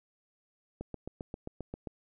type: click train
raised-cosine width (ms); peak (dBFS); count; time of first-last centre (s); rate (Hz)
2; -25; 9; 0.81-1.872; 7.53
effects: none